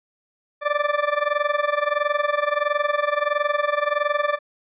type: tone with amplitude modulation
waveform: 20% pulse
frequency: 587.3 Hz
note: D5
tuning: in tune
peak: -11 dBFS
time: 0.61-4.39 s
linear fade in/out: 50 ms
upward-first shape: sine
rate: 21.5 Hz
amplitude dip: 85%
effects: resampled to 8000 Hz